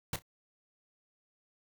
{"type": "noise with echo", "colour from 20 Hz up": "pink", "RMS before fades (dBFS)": -34, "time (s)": [0.13, 0.16], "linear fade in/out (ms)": 2, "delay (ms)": 31, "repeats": 2, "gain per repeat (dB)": -15, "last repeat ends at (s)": 0.222, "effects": []}